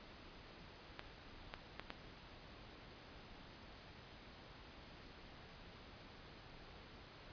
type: clicks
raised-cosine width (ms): 0.3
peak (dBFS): -28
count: 4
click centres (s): 0.994 / 1.539 / 1.796 / 1.904
effects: pink hiss -57 dBFS RMS until 7.32 s + resampled to 11025 Hz